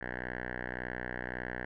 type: tone with low-pass filter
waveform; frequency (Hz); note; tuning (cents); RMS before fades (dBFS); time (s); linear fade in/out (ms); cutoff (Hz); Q
5% pulse; 61.8; B1; +2; -39; 0.01-1.65; 5; 1700; 6.1
effects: none